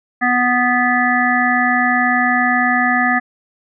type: harmonic tone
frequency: 247.1 Hz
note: B3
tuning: 1 cent sharp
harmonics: 1 / 3 / 5 / 7 / 8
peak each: -19 / -18 / -21 / -17 / -20 dBFS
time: 0.21-3.2 s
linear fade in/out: 20 ms
effects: none